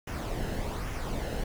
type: noise with flanger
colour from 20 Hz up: brown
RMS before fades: -33 dBFS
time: 0.07-1.44 s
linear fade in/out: 5 ms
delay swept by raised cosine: 0.23 to 0.88 ms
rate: 1.2 Hz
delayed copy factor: -0.5
effects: none